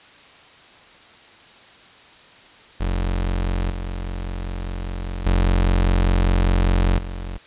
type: tone with level steps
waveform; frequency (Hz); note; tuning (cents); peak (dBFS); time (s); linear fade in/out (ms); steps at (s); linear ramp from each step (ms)
35% pulse; 45; F#1; -47; -18 / -24 / -13 / -26; 2.8-7.38; 10; 3.7 / 5.26 / 6.98; 2
effects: white hiss -47 dBFS RMS until 7.46 s + resampled to 8000 Hz